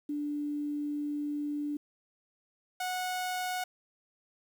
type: tone pair in turn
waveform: sine / sawtooth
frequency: 293.3 / 733.5 Hz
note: D4 / F#5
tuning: -2 / -15 cents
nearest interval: octave + major third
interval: 1587 cents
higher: second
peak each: -31 / -28 dBFS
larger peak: second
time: 0.09-1.77 / 2.8-3.64 s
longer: first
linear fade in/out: 5 ms
effects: 10-bit